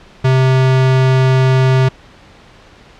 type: tone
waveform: square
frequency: 130.81 Hz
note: C3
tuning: in tune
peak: -9 dBFS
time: 0.24-1.89 s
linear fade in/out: 10 ms
effects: pink hiss -42 dBFS RMS until 2.99 s + low-pass 4000 Hz 12 dB/octave